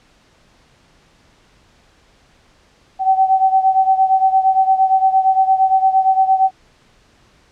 sine beating tone pair, 762 / 770.7 Hz, G5 / G5, -49 / -30 cents, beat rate 8.7 Hz, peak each -12 / -16 dBFS, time 2.99-6.51 s, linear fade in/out 50 ms, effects pink hiss -53 dBFS RMS until 7.51 s + low-pass 6000 Hz 12 dB/octave

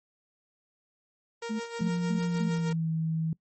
sawtooth tone with tremolo, 466.2 Hz, A#4, in tune, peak -29 dBFS, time 1.42-2.73 s, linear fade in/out 5 ms, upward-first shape sine, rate 6.5 Hz, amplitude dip 60%
sine tone bursts, 218.1 Hz, A3, 15 cents flat, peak -28 dBFS, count 4, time 1.49-2.5 s, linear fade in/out 20 ms, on 110 ms, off 190 ms
sine tone with pitch glide, 174.61 to 161.05 Hz, F3 to E3, 0 to -40 cents, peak -26 dBFS, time 1.81-3.33 s, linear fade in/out 2 ms, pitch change -140 cents, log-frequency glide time 2.24-2.89 s
effects noise-tail reverb RT60 0.1 s tail -22 dB re dry + MP3 32 kbps

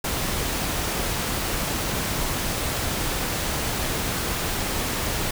pink noise, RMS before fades -26 dBFS, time 0.04-5.31 s, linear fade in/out 5 ms, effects none

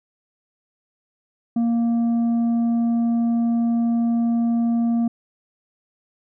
triangle tone with tanh clipping, 233.1 Hz, A#3, in tune, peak -18 dBFS, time 1.56-5.08 s, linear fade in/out 5 ms, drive 9 dB, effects none

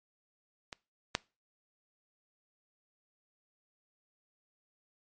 clicks, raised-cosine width 0.2 ms, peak -23 / -10 dBFS, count 2, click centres 0.728 / 1.151 s, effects noise-tail reverb RT60 0.3 s tail -23 dB re dry + MP3 48 kbps

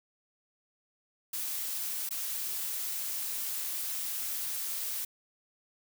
blue noise with dropouts, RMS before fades -35 dBFS, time 1.33-5.05 s, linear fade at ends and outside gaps 5 ms, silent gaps 2.091-2.107 s, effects none

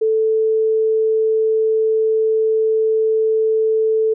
sine tone, 440 Hz, A4, in tune, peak -13 dBFS, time 0.01-4.14 s, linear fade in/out 10 ms, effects none

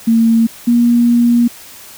sine tone pair in turn, 227.7 / 237.9 Hz, A#3 / A#3, -40 / +35 cents, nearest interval minor second, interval 75 cents, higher second, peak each -7 dBFS, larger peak neither, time 0.07-0.47 / 0.67-1.48 s, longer second, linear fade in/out 10 ms, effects white hiss -36 dBFS RMS until 1.97 s

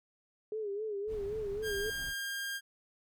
sine tone with vibrato, 417.1 Hz, G#4, 7 cents sharp, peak -34 dBFS, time 0.52-1.9 s, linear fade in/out 2 ms, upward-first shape sine, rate 3.8 Hz, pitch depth 91 cents each way
brown noise, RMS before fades -46 dBFS, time 1.07-2.14 s, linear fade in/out 50 ms
sawtooth tone, 1608 Hz, G6, 44 cents sharp, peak -32 dBFS, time 1.62-2.61 s, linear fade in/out 50 ms
effects none

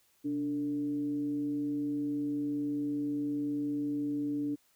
sine tone with frequency modulation, 290.9 Hz, D4, 16 cents flat, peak -30 dBFS, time 0.24-4.56 s, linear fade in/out 20 ms, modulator 159 Hz, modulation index 0.3, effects white hiss -69 dBFS RMS until 4.75 s

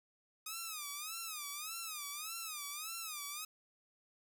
5% pulse tone with vibrato, 1244.5 Hz, D#6, in tune, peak -30 dBFS, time 0.46-3.45 s, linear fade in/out 5 ms, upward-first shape sine, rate 1.7 Hz, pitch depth 150 cents each way, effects 11-bit

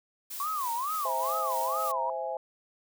blue noise with tremolo, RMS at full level -38 dBFS, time 0.3-1.92 s, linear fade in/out 10 ms, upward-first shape sine, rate 3.3 Hz, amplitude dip 35%
sine tone with vibrato, 1087 Hz, C#6, 34 cents flat, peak -29 dBFS, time 0.4-2.1 s, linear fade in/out 2 ms, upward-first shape sine, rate 2.3 Hz, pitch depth 280 cents each way
sine chord, C augmented, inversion none, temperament equal, 523.3 / 659.3 / 830.6 Hz, C5 / E5 / G#5, 0 / 0 / 0 cents, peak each -35 dBFS, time 1.05-2.37 s, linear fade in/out 2 ms
effects none

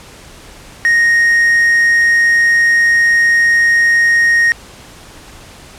triangle tone with quantisation, 1864.7 Hz, A#6, in tune, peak -6 dBFS, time 0.85-4.52 s, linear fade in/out 0 ms, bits 5, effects pink hiss -37 dBFS RMS until 5.78 s + low-pass 10000 Hz 12 dB/octave

